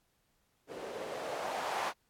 violet noise with low-pass filter sweep, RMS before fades -38 dBFS, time 0.67-1.93 s, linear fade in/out 50 ms, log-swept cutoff 400 to 910 Hz, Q 2.5, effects pink hiss -75 dBFS RMS until 2.09 s + AAC 64 kbps

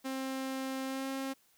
sawtooth tone with pitch glide, 265 to 268.5 Hz, C4 to C4, +22 to +45 cents, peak -31 dBFS, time 0.04-1.34 s, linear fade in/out 20 ms, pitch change +23 cents, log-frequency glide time 0.85-1.07 s, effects white hiss -68 dBFS RMS until 1.57 s

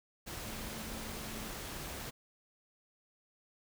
sine tone in noise, 220.1 Hz, A3, 1 cent sharp, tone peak -48 dBFS, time 0.44-1.5 s, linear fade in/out 20 ms, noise pink, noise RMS -43 dBFS, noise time 0.26-2.11 s, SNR -8 dB, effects none

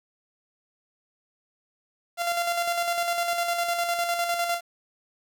sawtooth tone with tremolo, 690 Hz, F5, 21 cents flat, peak -19 dBFS, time 2.17-4.61 s, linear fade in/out 50 ms, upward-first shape square, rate 9.9 Hz, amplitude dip 40%, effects 9-bit

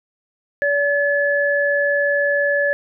sine tone pair together, 573 / 1717 Hz, D5 / A6, -43 / -43 cents, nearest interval octave + perfect fifth, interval 1900 cents, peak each -18 dBFS, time 0.62-2.73 s, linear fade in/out 0 ms, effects none

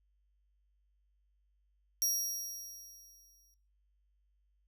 sawtooth tone with exponential decay, 5660 Hz, F8, 22 cents sharp, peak -25 dBFS, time 2.02-3.54 s, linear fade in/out 0 ms, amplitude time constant 330 ms, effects noise-tail reverb RT60 0.4 s tail -20 dB re dry + added 50 Hz sine -70 dBFS peak until 4.67 s

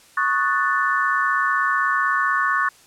sine chord, D# half-diminished seventh, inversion third, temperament equal, 1108.7 / 1244.5 / 1480 / 1760 Hz, C#6 / D#6 / F#6 / A6, 0 / 0 / 0 / 0 cents, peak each -21 / -27 / -23 / -23 dBFS, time 0.17-2.69 s, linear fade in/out 5 ms, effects white hiss -51 dBFS RMS until 2.86 s + low-pass 10000 Hz 12 dB/octave

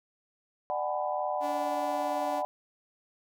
sine chord, G# half-diminished seventh, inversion second, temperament just, 598 / 747.5 / 830.6 / 996.7 Hz, D5 / F#5 / G#5 / B5, +31 / +17 / 0 / +16 cents, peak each -33 / -32 / -37 / -36 dBFS, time 0.7-2.45 s, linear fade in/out 0 ms
sawtooth tone, 290 Hz, D4, 22 cents flat, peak -33 dBFS, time 1.4-2.43 s, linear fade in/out 50 ms
effects none

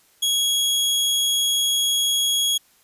sawtooth tone, 3322 Hz, G#7, in tune, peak -15 dBFS, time 0.22-2.58 s, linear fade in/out 10 ms, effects white hiss -58 dBFS RMS until 2.83 s + resampled to 32000 Hz

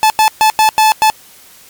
45% pulse tone bursts at uneven times, 869 Hz, A5, 22 cents flat, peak -6 dBFS, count 6, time 0.03-0.1 / 0.19-0.28 / 0.41-0.5 / 0.59-0.69 / 0.78-0.92 / 1.02-1.1 s, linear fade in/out 0 ms, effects white hiss -41 dBFS RMS until 1.69 s + MP3 96 kbps

